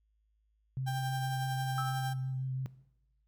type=tone with vibrato; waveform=sine; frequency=130.81 Hz; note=C3; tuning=in tune; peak=-32 dBFS; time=0.77-2.66 s; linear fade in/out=0 ms; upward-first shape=triangle; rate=6.1 Hz; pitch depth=18 cents each way
type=tone with tremolo; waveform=35% pulse; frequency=790 Hz; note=G5; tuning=13 cents sharp; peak=-33 dBFS; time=0.86-2.14 s; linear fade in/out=20 ms; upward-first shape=triangle; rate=11 Hz; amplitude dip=40%
type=tone with exponential decay; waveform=sine; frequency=1309 Hz; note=E6; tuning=13 cents flat; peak=-32 dBFS; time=1.78-2.34 s; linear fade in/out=1 ms; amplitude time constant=120 ms
effects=noise-tail reverb RT60 0.9 s tail -18 dB re dry + added 53 Hz sine -70 dBFS peak until 3.27 s